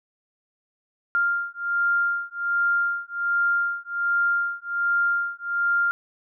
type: beating tone pair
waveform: sine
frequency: 1396.9 / 1398.2 Hz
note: F6 / F6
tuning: 0 / +2 cents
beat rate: 1.3 Hz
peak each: -24 dBFS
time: 1.15-5.91 s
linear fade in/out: 0 ms
effects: none